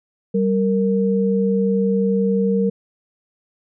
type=tone pair together; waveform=sine; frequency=194.16 / 462.9 Hz; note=G3 / A#4; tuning=-16 / -12 cents; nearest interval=octave + minor third; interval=1504 cents; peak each=-17 / -19 dBFS; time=0.34-2.7 s; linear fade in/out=10 ms; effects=none